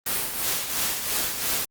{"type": "noise with tremolo", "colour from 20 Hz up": "white", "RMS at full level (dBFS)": -24, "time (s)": [0.06, 1.65], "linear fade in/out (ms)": 5, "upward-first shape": "triangle", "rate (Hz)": 2.9, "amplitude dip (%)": 60, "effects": ["Opus 32 kbps"]}